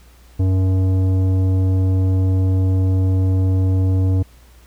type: tone with tanh clipping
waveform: sine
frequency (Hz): 94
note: F#2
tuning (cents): +28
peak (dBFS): -15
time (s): 0.39-4.23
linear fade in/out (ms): 10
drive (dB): 12
effects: added 60 Hz sine -45 dBFS peak until 4.66 s + pink hiss -52 dBFS RMS until 4.66 s